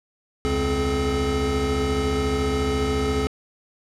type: tone cluster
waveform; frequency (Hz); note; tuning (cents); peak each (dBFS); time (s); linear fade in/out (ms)
square; 69.4 / 83.7 / 138.5 / 262.8 / 426.5; C#2 / E2 / C#3 / C4 / G#4; +3 / +27 / -1 / +8 / +46; -27 / -33 / -33 / -28 / -25; 0.45-3.27; 0
effects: low-pass 8000 Hz 12 dB/octave